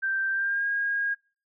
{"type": "tone with pitch glide", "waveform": "sine", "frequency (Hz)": [1568, 1630.8], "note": ["G6", "G#6"], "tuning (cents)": [0, -32], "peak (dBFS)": -24, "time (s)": [0.02, 1.15], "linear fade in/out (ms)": 20, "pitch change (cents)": 68, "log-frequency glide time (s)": [0.31, 0.67], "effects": ["noise-tail reverb RT60 0.4 s tail -26 dB re dry"]}